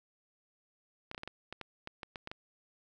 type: clicks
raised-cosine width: 0.3 ms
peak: -25 dBFS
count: 12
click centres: 1.114 / 1.147 / 1.179 / 1.234 / 1.276 / 1.526 / 1.613 / 1.874 / 2.032 / 2.158 / 2.274 / 2.315 s
effects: none